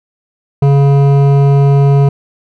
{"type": "tone with hard clipping", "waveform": "sine", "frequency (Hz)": 140, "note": "C#3", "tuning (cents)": 18, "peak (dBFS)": -7, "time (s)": [0.62, 2.09], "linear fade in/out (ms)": 5, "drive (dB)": 12, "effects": []}